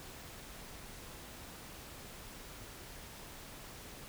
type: silence
effects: pink hiss -50 dBFS RMS until 4.08 s